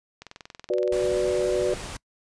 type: click train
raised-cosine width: 0.2 ms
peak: -23 dBFS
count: 16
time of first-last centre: 0.22-0.924 s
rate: 21.3 Hz
type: chord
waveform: sine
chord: B minor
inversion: second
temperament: equal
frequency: 370 / 493.9 / 587.3 Hz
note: F#4 / B4 / D5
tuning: 0 / 0 / 0 cents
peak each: -24 / -26 / -26 dBFS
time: 0.7-1.74 s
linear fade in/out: 2 ms
type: noise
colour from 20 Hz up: pink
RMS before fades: -36 dBFS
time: 0.92-1.97 s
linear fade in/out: 5 ms
effects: noise-tail reverb RT60 0.1 s tail -24 dB re dry + resampled to 22050 Hz